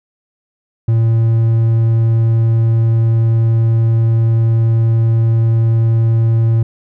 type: tone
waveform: triangle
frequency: 113.8 Hz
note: A#2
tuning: 41 cents flat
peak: -7 dBFS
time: 0.88-6.63 s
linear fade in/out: 5 ms
effects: none